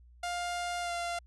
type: tone with pitch glide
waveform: sawtooth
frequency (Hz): 703 to 692.5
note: F5 to F5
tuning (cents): +11 to -15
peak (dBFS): -29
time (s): 0.23-1.19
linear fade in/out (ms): 5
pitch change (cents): -26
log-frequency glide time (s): 0.81-0.92
effects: added 60 Hz sine -54 dBFS peak until 1.26 s + resampled to 24000 Hz